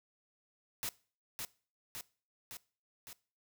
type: noise with echo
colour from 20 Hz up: white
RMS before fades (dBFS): -38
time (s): 0.83-0.89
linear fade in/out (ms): 0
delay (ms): 560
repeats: 4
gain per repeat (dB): -3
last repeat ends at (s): 3.13
effects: noise-tail reverb RT60 0.4 s tail -21 dB re dry